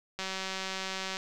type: click train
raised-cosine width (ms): 0.2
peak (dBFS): -18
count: 187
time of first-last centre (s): 0.19-1.169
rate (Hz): 190
effects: none